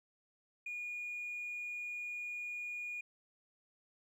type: tone with hard clipping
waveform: triangle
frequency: 2440 Hz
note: D#7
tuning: 34 cents flat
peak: -39 dBFS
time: 0.66-3.01 s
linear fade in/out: 5 ms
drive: 2 dB
effects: none